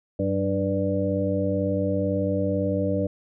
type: harmonic tone with a mistuned harmonic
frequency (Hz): 98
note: G2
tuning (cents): 0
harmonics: 1 / 2 / 3 / 5 / 6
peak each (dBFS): -28 / -28 / -28 / -28 / -28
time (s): 0.19-3.07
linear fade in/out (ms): 5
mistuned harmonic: 2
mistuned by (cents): -56
effects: none